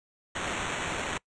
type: noise with sample-and-hold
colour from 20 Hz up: white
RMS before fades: -33 dBFS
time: 0.35-1.18 s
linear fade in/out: 5 ms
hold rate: 4900 Hz
effects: noise-tail reverb RT60 0.1 s tail -24 dB re dry + resampled to 22050 Hz